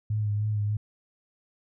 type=tone with vibrato; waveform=sine; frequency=105.3 Hz; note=G#2; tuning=24 cents sharp; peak=-24 dBFS; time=0.1-0.77 s; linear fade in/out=5 ms; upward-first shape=sine; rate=3.3 Hz; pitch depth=32 cents each way; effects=none